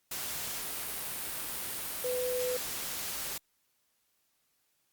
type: tone in noise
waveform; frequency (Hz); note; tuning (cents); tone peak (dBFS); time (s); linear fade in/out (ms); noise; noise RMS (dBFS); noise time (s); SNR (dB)
sine; 500; B4; +21; -30; 2.04-2.57; 5; white; -37; 0.11-3.38; +4
effects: white hiss -75 dBFS RMS until 4.92 s + Opus 48 kbps